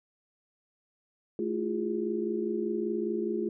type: tone cluster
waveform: sine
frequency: 216.9 / 326.9 / 351.9 / 410.8 Hz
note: A3 / E4 / F4 / G#4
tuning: -25 / -14 / +13 / -19 cents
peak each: -34 / -39 / -31 / -34 dBFS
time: 1.39-3.49 s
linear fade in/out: 2 ms
effects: none